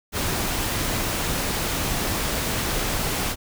pink noise, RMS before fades -25 dBFS, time 0.12-3.36 s, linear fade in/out 50 ms, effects none

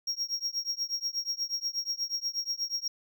triangle tone with tremolo, 5588 Hz, F8, in tune, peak -25 dBFS, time 0.07-2.88 s, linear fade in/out 5 ms, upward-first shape triangle, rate 8.3 Hz, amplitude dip 100%, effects none

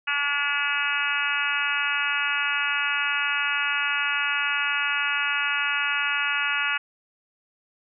harmonic tone, 286.9 Hz, D4, 40 cents flat, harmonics 3 / 4 / 5 / 6 / 7 / 8 / 9 / 10, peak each -37 / -33 / -27 / -31 / -33 / -32 / -28 / -32 dBFS, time 0.07-6.78 s, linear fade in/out 10 ms, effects none

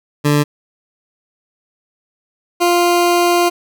20% pulse tone pair in turn, 146.83 / 349.2 Hz, D3 / F4, 0 / 0 cents, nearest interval octave + minor third, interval 1500 cents, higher second, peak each -6 dBFS, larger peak neither, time 0.24-0.44 / 2.6-3.5 s, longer second, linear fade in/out 20 ms, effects none

